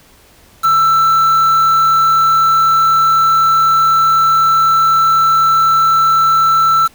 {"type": "tone with quantisation", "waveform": "triangle", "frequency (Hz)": 1332, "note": "E6", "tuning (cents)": 18, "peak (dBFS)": -6, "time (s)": [0.63, 6.88], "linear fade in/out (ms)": 20, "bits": 4, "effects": ["pink hiss -46 dBFS RMS until 6.94 s"]}